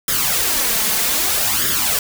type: noise with flanger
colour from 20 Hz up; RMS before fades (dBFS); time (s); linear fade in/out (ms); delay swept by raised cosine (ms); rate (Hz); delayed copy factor
white; -18; 0.08-1.99; 2; 0.58 to 4.68; 0.63; +0.65
effects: none